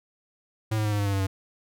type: tone with pitch steps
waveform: square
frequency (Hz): 109.5 / 107.43 / 105.4 / 103.41 / 101.46 / 99.55 / 97.67 / 95.82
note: A2 / A2 / G#2 / G#2 / G#2 / G2 / G2 / G2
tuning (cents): -8 / -41 / +26 / -7 / -40 / +27 / -6 / -39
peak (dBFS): -24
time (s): 0.71-1.27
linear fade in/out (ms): 10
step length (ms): 70
effects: none